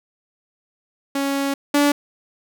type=tone pair in turn; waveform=sawtooth; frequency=277.2 / 288.5 Hz; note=C#4 / D4; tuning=0 / -31 cents; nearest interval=minor second; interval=69 cents; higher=second; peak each=-16 / -10 dBFS; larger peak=second; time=1.15-1.54 / 1.74-1.92 s; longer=first; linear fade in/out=5 ms; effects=none